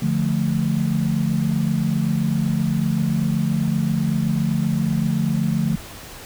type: chord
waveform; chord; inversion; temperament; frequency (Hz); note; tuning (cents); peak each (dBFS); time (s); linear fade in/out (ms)
sine; D minor; none; equal; 146.83 / 174.61 / 220; D3 / F3 / A3; 0 / 0 / 0; -22; 0.02-5.76; 5
effects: pink hiss -38 dBFS RMS until 6.25 s